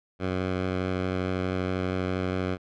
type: tone with vibrato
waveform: 10% pulse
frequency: 92.5 Hz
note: F#2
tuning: in tune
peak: -18 dBFS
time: 0.19-2.58 s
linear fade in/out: 50 ms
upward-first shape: sine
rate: 4.7 Hz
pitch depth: 10 cents each way
effects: low-pass 3000 Hz 12 dB/octave